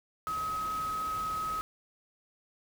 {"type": "tone in noise", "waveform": "sine", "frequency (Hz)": 1273, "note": "D#6", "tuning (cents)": 39, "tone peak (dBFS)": -31, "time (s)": [0.27, 1.61], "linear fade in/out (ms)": 0, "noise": "pink", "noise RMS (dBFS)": -45, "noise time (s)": [0.27, 1.61], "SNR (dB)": 11, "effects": []}